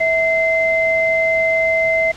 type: tone pair together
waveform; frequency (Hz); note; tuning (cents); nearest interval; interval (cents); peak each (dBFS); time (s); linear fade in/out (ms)
sine; 652 / 2072; E5 / C7; -19 / -17; octave + minor sixth; 2002; -16; 0-2.12; 10
effects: pink hiss -38 dBFS RMS until 2.16 s + low-pass 6000 Hz 12 dB/octave